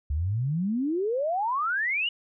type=exponential sweep; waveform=sine; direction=up; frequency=68.2 to 2960 Hz; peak=-24 dBFS; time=0.1-2.09 s; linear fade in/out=5 ms; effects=none